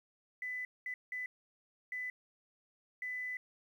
sine tone bursts at uneven times, 2000 Hz, B6, 21 cents sharp, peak -37 dBFS, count 5, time 0.42-0.65 / 0.86-0.94 / 1.12-1.26 / 1.92-2.1 / 3.02-3.37 s, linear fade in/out 2 ms, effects 11-bit

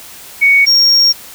sine / triangle tone pair in turn, 2231 / 5564 Hz, C#7 / F8, +11 / -7 cents, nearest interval octave + major third, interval 1582 cents, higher second, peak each -5 dBFS, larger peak neither, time 0.41-0.66 / 0.66-1.13 s, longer second, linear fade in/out 20 ms, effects white hiss -34 dBFS RMS until 1.34 s

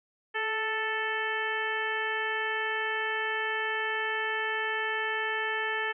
harmonic tone with a mistuned harmonic, 439.9 Hz, A4, in tune, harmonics 1 / 2 / 3 / 4 / 5 / 6 / 7, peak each -36 / -36 / -38 / -31 / -38 / -40 / -41 dBFS, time 0.34-5.93 s, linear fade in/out 20 ms, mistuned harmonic 1, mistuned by -24 cents, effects none

